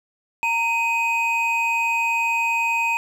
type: tone pair together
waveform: triangle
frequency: 922.4 / 2510 Hz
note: A#5 / D#7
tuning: -19 / +15 cents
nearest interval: octave + perfect fourth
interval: 1734 cents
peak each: -21 / -19 dBFS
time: 0.43-2.97 s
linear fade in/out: 0 ms
effects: none